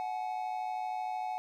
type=tone pair together; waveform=triangle; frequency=740 / 853 Hz; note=F#5 / G#5; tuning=0 / +46 cents; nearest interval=major second; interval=246 cents; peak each=-33 / -36 dBFS; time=0-1.38 s; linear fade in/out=0 ms; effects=none